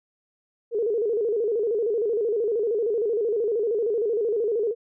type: tone with vibrato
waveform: sine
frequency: 440 Hz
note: A4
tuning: in tune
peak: -21 dBFS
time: 0.71-4.75 s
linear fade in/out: 50 ms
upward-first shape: square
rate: 13 Hz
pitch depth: 110 cents each way
effects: none